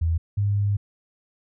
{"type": "tone pair in turn", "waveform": "sine", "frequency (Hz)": [82.3, 101.66], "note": ["E2", "G#2"], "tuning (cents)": [-2, -37], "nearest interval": "major third", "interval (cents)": 365, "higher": "second", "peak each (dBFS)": -19, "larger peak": "neither", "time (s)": [[0.01, 0.18], [0.37, 0.77]], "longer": "second", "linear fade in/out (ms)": 10, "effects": []}